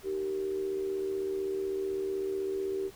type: tone with amplitude modulation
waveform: sine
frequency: 387.1 Hz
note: G4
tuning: 22 cents flat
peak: -27 dBFS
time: 0.03-2.91 s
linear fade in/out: 50 ms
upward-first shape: sine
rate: 75.9 Hz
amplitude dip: 60%
effects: pink hiss -54 dBFS RMS until 2.95 s